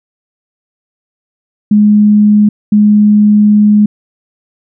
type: tone bursts at uneven times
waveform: sine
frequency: 209.1 Hz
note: G#3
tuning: 12 cents sharp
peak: -3 dBFS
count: 2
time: 1.71-2.49 / 2.72-3.86 s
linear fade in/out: 5 ms
effects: none